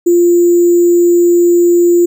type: tone with sample-and-hold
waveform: sine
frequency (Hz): 347.5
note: F4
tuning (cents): -9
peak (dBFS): -5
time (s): 0.06-2.06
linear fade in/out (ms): 10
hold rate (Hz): 7350
effects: none